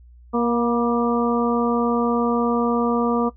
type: harmonic tone with a mistuned harmonic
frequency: 236.5 Hz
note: A#3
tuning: 25 cents sharp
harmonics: 1 / 2 / 3 / 4 / 5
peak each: -20 / -22 / -29 / -28 / -26 dBFS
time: 0.33-3.3 s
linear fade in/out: 20 ms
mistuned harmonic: 4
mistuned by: +31 cents
effects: noise-tail reverb RT60 0.1 s tail -17 dB re dry + added 60 Hz sine -44 dBFS peak until 3.36 s